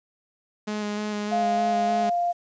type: tone with vibrato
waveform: sawtooth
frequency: 209.6 Hz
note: G#3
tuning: 16 cents sharp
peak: -23 dBFS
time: 0.67-2.1 s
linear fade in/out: 10 ms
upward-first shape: square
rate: 3.3 Hz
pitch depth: 13 cents each way
type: tone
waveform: sine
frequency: 698.5 Hz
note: F5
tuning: in tune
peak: -21 dBFS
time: 1.31-2.33 s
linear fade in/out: 20 ms
effects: resampled to 16000 Hz + 9-bit

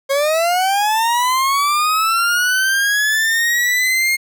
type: linear sweep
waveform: 40% pulse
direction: up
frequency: 539 to 2147 Hz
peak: -13 dBFS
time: 0.09-4.17 s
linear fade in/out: 20 ms
effects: none

